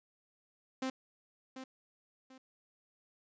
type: tone with echo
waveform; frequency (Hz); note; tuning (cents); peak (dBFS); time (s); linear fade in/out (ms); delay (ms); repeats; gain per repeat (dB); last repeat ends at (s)
sawtooth; 261.6; C4; 0; -30; 0.82-0.9; 5; 740; 2; -10; 2.38
effects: resampled to 16000 Hz